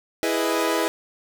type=chord; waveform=sawtooth; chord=E major seventh; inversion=none; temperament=equal; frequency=329.6 / 415.3 / 493.9 / 622.3 Hz; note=E4 / G#4 / B4 / D#5; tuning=0 / 0 / 0 / 0 cents; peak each=-21 / -23 / -23 / -24 dBFS; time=0.23-0.88 s; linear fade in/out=0 ms; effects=none